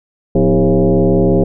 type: tone with frequency modulation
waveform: sine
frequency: 110 Hz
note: A2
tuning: in tune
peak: -8 dBFS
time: 0.35-1.44 s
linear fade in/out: 5 ms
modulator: 143 Hz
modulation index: 3.1
effects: none